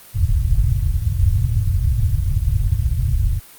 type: low-pass noise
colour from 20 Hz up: white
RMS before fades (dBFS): -17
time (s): 0.13-3.4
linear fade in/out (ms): 50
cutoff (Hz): 120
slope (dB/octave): 48
effects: white hiss -43 dBFS RMS until 3.58 s + Opus 32 kbps